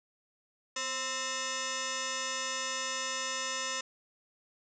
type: tone with frequency modulation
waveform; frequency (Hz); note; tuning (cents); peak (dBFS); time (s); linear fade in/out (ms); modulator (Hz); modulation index
sine; 2100; C7; +6; -32; 0.76-3.81; 5; 784; 6.1
effects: none